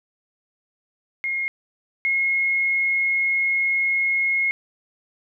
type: tone pair in turn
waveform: sine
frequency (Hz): 2146 / 2161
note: C7 / C#7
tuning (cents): +43 / -45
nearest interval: unison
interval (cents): 12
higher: second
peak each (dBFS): -22 / -18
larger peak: second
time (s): 1.24-1.48 / 2.05-4.51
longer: second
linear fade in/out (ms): 0
effects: none